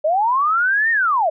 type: linear two-way sweep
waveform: sine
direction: up then down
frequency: 586 to 1864.7 to 586 Hz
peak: -14 dBFS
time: 0.04-1.3 s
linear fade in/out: 10 ms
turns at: 0.91 s
effects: none